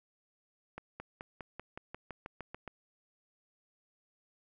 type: accelerating click train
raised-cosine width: 0.5 ms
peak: -27 dBFS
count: 12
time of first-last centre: 0.78-2.677 s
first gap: 220 ms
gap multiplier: 0.95
effects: none